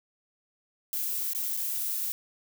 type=noise with dropouts; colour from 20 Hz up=violet; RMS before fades=-31 dBFS; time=0.93-2.12 s; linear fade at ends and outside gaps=0 ms; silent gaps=1.333-1.349 / 1.567-1.573 s; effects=none